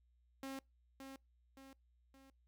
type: tone with echo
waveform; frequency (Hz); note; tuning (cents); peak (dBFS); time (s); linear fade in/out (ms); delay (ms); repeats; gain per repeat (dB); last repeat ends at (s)
sawtooth; 269.3; C#4; -50; -40; 0.43-0.59; 2; 570; 3; -6; 2.3
effects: noise-tail reverb RT60 0.2 s tail -25 dB re dry + added 60 Hz sine -70 dBFS peak until 2.47 s